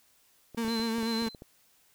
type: clicks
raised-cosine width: 2 ms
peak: -31 dBFS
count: 10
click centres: 0.547 / 0.648 / 0.68 / 0.797 / 0.983 / 1.03 / 1.223 / 1.267 / 1.348 / 1.421 s
type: tone with vibrato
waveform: 35% pulse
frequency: 227.3 Hz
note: A#3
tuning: 43 cents flat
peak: -27 dBFS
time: 0.57-1.29 s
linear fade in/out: 10 ms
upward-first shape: sine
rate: 8.1 Hz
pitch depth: 37 cents each way
type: tone with tremolo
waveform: sine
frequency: 4079 Hz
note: C8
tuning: 45 cents flat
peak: -34 dBFS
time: 0.68-1.35 s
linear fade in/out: 2 ms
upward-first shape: sine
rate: 2.6 Hz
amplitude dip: 85%
effects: white hiss -65 dBFS RMS until 1.94 s